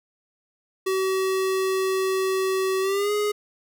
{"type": "tone with pitch glide", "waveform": "square", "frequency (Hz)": [380, 416.8], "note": ["F#4", "G#4"], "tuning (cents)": [46, 6], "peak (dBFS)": -22, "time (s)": [0.86, 3.32], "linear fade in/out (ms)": 10, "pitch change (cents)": 160, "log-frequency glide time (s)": [2.81, 3.12], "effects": []}